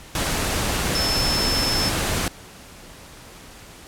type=tone in noise; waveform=sine; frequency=5274 Hz; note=E8; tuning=in tune; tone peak=-22 dBFS; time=0.95-1.89 s; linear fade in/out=2 ms; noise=pink; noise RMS=-23 dBFS; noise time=0.15-2.28 s; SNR=-2 dB; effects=pink hiss -43 dBFS RMS until 3.87 s + low-pass 12000 Hz 12 dB/octave